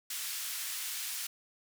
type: band-pass noise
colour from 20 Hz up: white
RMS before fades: -38 dBFS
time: 0.1-1.27 s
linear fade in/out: 5 ms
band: 1700 to 15000 Hz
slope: 12 dB/octave
effects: none